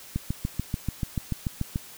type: click train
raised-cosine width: 5 ms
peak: -14 dBFS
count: 12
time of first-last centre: 0.16-1.759 s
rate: 6.88 Hz
effects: white hiss -46 dBFS RMS until 1.97 s